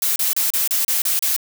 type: noise bursts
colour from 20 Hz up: blue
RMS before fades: -19 dBFS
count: 8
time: 0.02-1.364 s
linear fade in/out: 2 ms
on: 140 ms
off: 32 ms
effects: none